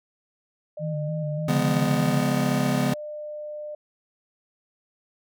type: tone with pitch glide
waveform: sine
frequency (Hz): 605 to 600.1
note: D#5 to D5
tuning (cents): -49 to +37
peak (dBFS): -32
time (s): 0.77-3.75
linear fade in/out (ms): 5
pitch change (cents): -14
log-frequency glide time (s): 1.77-3.04
type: tone with vibrato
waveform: sine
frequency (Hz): 153.7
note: D#3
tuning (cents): -21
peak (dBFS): -26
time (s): 0.79-2.26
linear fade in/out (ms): 50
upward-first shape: square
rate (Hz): 3.4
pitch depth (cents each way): 56
type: chord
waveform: square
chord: C# dominant seventh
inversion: none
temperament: just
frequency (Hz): 138.59 / 173.24 / 207.9 / 249.5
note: C#3 / E#3 / G#3 / B3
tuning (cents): 0 / -14 / +2 / +18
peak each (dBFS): -27 / -29 / -29 / -26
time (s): 1.48-2.94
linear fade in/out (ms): 5
effects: none